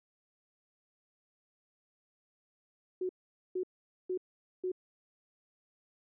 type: tone bursts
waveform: sine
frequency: 368 Hz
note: F#4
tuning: 9 cents flat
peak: -31 dBFS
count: 4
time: 3.01-4.718 s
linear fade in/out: 5 ms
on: 82 ms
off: 460 ms
effects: none